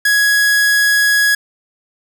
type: tone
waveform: 45% pulse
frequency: 1669 Hz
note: G#6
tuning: 8 cents sharp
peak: -10 dBFS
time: 0.05-1.35 s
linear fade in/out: 5 ms
effects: 8-bit